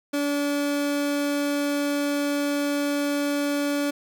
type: tone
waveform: 30% pulse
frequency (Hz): 287.4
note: D4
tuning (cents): -37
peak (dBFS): -20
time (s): 0.13-3.91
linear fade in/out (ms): 10
effects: none